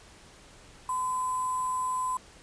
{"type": "tone with sample-and-hold", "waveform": "sine", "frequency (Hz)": 1018, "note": "C6", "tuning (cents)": -48, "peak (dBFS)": -27, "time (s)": [0.89, 2.17], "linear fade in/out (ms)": 2, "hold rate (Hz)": 8820, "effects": ["pink hiss -53 dBFS RMS until 2.42 s", "resampled to 22050 Hz"]}